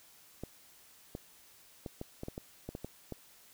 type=clicks; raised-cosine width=2 ms; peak=-26 dBFS; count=11; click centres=0.436 / 1.151 / 1.862 / 2.014 / 2.234 / 2.284 / 2.379 / 2.69 / 2.751 / 2.846 / 3.123 s; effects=white hiss -60 dBFS RMS until 3.53 s